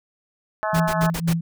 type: harmonic tone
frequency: 214.5 Hz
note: A3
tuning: 44 cents flat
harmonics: 3 / 4 / 5 / 6 / 7 / 8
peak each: -25 / -27 / -29 / -31 / -32 / -33 dBFS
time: 0.63-1.1 s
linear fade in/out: 0 ms
type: tone with tremolo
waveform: sine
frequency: 166.7 Hz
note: E3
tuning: 20 cents sharp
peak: -16 dBFS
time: 0.73-1.41 s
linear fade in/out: 5 ms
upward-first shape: triangle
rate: 3.9 Hz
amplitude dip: 90%
type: noise bursts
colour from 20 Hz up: pink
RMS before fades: -28 dBFS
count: 5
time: 0.74-1.335 s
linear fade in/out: 10 ms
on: 63 ms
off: 70 ms
effects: none